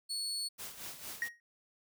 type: tone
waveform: 30% pulse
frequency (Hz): 4401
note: C#8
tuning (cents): -13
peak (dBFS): -32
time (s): 0.09-0.49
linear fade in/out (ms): 20
type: noise with tremolo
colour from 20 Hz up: white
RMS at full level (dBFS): -43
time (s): 0.58-1.29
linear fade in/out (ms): 20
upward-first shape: sine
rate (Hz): 4.4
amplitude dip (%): 65
type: tone with exponential decay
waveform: triangle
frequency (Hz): 1879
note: A#6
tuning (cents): +13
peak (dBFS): -27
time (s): 1.22-1.4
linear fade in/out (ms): 1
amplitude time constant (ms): 37
effects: none